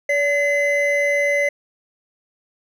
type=tone pair together; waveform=triangle; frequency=573 / 2042 Hz; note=D5 / C7; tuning=-43 / -43 cents; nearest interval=octave + minor seventh; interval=2200 cents; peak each=-17 dBFS; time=0.09-1.49 s; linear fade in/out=5 ms; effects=none